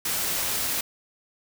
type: noise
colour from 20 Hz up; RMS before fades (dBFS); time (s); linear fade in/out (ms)
white; -27; 0.05-0.81; 5
effects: none